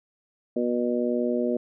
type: harmonic tone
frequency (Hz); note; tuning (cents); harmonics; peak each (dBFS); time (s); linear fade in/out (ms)
121.4; B2; -29; 2 / 3 / 4 / 5; -26 / -28 / -29 / -30; 0.56-1.57; 5
effects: none